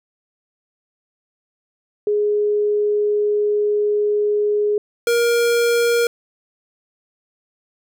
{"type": "tone pair in turn", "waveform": ["sine", "square"], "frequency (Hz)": [416.6, 471.5], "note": ["G#4", "A#4"], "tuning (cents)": [5, 20], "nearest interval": "major second", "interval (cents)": 215, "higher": "second", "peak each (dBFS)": -15, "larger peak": "neither", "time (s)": [[2.07, 4.78], [5.07, 6.07]], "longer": "first", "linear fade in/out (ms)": 2, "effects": []}